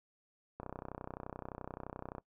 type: click train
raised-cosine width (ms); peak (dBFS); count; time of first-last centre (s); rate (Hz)
1; -28; 51; 0.6-2.182; 31.6
effects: noise-tail reverb RT60 0.1 s tail -20 dB re dry